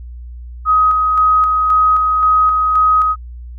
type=tone with tremolo; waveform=sine; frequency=1260 Hz; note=D#6; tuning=21 cents sharp; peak=-8 dBFS; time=0.65-3.16 s; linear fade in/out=50 ms; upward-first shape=square; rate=1.9 Hz; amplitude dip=30%; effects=added 60 Hz sine -28 dBFS peak until 3.58 s